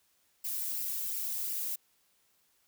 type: noise with flanger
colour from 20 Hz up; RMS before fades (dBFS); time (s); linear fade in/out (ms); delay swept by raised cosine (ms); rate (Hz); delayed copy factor
violet; -35; 0.44-1.76; 10; 0.38 to 2.08; 2.8; +0.55
effects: white hiss -71 dBFS RMS until 2.67 s